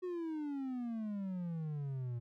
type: exponential sweep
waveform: triangle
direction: down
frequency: 370 to 116.8 Hz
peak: -35 dBFS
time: 0.02-2.2 s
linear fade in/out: 20 ms
effects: none